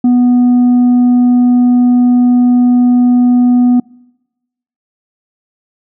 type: tone with tanh clipping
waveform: sine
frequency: 246 Hz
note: B3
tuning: 7 cents flat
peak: -6 dBFS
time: 0.04-3.8 s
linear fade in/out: 5 ms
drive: 3 dB
effects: noise-tail reverb RT60 1.0 s tail -26 dB re dry